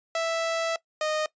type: tone pair in turn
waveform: sawtooth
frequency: 659.3 / 617 Hz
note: E5 / D#5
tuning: 0 / -15 cents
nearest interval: minor second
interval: 115 cents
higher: first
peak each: -21 dBFS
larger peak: neither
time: 0.15-0.76 / 1.01-1.26 s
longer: first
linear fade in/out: 2 ms
effects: noise-tail reverb RT60 0.1 s tail -20 dB re dry + resampled to 16000 Hz